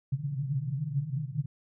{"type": "band-pass noise", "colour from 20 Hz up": "pink", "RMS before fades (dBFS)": -32, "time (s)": [0.12, 1.46], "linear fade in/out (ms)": 5, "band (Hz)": [130, 150], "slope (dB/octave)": 96, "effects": []}